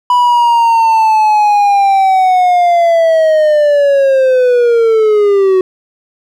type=linear sweep; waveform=triangle; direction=down; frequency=987.8 to 370 Hz; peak=-4 dBFS; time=0.1-5.61 s; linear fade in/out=2 ms; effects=none